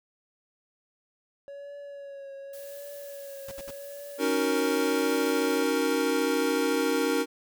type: tone with vibrato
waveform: triangle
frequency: 560 Hz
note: C#5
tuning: 18 cents sharp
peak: -37 dBFS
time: 1.48-5.63 s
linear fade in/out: 0 ms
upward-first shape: triangle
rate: 0.87 Hz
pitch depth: 38 cents each way
type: noise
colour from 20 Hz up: blue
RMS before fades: -48 dBFS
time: 2.53-5.6 s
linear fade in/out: 5 ms
type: noise bursts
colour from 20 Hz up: pink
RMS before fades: -42 dBFS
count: 3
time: 3.48-3.709 s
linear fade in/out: 5 ms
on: 35 ms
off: 62 ms
type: chord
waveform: square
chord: D# minor seventh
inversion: third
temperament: equal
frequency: 277.2 / 311.1 / 370 / 466.2 Hz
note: C#4 / D#4 / F#4 / A#4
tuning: 0 / 0 / 0 / 0 cents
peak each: -30 / -31 / -33 / -28 dBFS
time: 4.18-7.26 s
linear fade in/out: 50 ms
effects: none